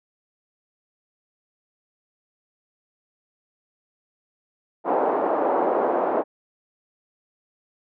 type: band-pass noise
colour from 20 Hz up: white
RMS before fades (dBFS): -22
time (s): 4.84-6.24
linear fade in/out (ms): 50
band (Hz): 310 to 880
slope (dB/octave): 24
effects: none